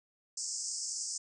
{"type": "band-pass noise", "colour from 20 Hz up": "white", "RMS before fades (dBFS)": -38, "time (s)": [0.37, 1.18], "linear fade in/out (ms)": 5, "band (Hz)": [4900, 8400], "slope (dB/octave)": 96, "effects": []}